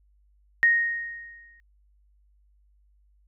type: tone with exponential decay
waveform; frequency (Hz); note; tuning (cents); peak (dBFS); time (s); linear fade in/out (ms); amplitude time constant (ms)
sine; 1864.7; A#6; 0; -14; 0.63-1.6; 0; 210
effects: added 50 Hz sine -59 dBFS peak until 3.27 s